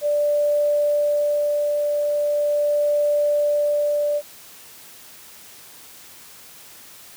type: tone with tremolo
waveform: sine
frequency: 587.3 Hz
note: D5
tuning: in tune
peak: -16 dBFS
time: 0.01-4.22 s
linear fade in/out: 50 ms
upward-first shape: sine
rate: 0.4 Hz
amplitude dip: 25%
effects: white hiss -44 dBFS RMS until 7.16 s + high-pass 60 Hz 12 dB/octave